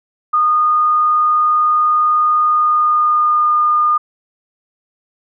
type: tone with pitch glide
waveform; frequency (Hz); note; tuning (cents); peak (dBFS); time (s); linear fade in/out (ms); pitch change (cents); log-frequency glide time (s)
sine; 1227 to 1215.7; D#6 to D#6; -25 to -41; -10; 0.33-3.98; 10; -16; 2.45-3.54
effects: none